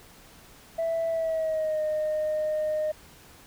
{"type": "tone with pitch glide", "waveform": "sine", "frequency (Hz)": [659.3, 615.1], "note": ["E5", "D#5"], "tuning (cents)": [0, -20], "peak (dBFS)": -23, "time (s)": [0.78, 2.92], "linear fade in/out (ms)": 10, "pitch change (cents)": -120, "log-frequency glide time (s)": [1.09, 1.82], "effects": ["tanh soft clip ceiling -22 dBFS", "pink hiss -52 dBFS RMS until 3.46 s"]}